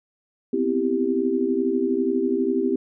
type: chord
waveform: sine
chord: C major seventh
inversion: third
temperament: equal with one note detuned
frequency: 249.4 / 261.6 / 329.6 / 392 Hz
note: B3 / C4 / E4 / G4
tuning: +17 / 0 / 0 / 0 cents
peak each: -27 / -25 / -26 / -23 dBFS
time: 0.53-2.76 s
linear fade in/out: 5 ms
effects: none